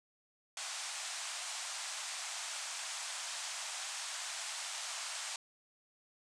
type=band-pass noise; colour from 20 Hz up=white; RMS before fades=-42 dBFS; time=0.57-5.36 s; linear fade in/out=2 ms; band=640 to 8900 Hz; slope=48 dB/octave; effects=none